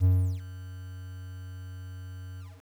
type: tone with ADSR envelope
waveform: triangle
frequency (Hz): 92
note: F#2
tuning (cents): -9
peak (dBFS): -15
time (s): 0-2.63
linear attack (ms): 42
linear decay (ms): 360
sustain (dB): -21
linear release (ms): 230
effects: 9-bit